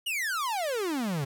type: exponential sweep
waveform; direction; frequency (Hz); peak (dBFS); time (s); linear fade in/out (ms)
45% pulse; down; 2980 to 130.81; -28; 0.06-1.25; 10
effects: 11-bit